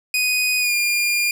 sawtooth tone with pitch glide, 2489 to 2410 Hz, D#7 to D7, 0 to +44 cents, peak -14 dBFS, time 0.14-1.31 s, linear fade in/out 2 ms, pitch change -56 cents, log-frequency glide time 0.59-0.74 s, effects none

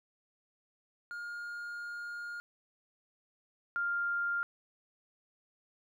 triangle / sine tone pair in turn, 1418 / 1399.3 Hz, F6 / F6, +26 / +3 cents, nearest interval unison, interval 23 cents, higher first, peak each -37 / -30 dBFS, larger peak second, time 1.11-2.4 / 3.76-4.43 s, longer first, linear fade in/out 0 ms, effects none

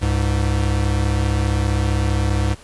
square tone pair together, 67.9 / 103.05 Hz, C#2 / G#2, -35 / -13 cents, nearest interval perfect fifth, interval 722 cents, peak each -20 dBFS, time 0.01-2.55 s, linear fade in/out 20 ms, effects pink hiss -45 dBFS RMS until 2.63 s + resampled to 24000 Hz

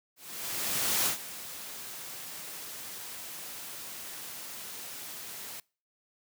white noise with ADSR envelope, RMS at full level -27 dBFS, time 0.16-5.6 s, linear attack 900 ms, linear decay 110 ms, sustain -15 dB, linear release 3 ms, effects noise-tail reverb RT60 0.4 s tail -26 dB re dry + high-pass 100 Hz 12 dB/octave

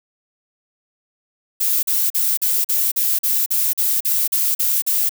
violet noise bursts, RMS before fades -18 dBFS, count 13, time 1.6-5.094 s, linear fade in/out 10 ms, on 230 ms, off 42 ms, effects none

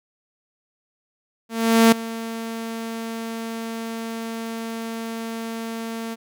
sawtooth tone with ADSR envelope, 227.1 Hz, A#3, 45 cents flat, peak -6 dBFS, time 1.49-6.16 s, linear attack 430 ms, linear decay 6 ms, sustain -18 dB, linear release 31 ms, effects none

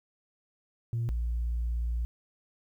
sine tone pair in turn, 116.54 / 58.38 Hz, A#2 / A#1, 0 / +3 cents, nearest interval octave, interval 1197 cents, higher first, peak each -26 dBFS, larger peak neither, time 0.93-1.09 / 1.09-2.05 s, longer second, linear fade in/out 0 ms, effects tanh soft clip ceiling -25 dBFS + 11-bit

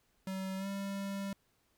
square tone with pitch glide, 190.3 to 197.24 Hz, F#3 to G3, +49 to +11 cents, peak -37 dBFS, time 0.27-1.33 s, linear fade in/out 2 ms, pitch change +62 cents, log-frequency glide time 0.57-0.67 s, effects pink hiss -74 dBFS RMS until 1.77 s

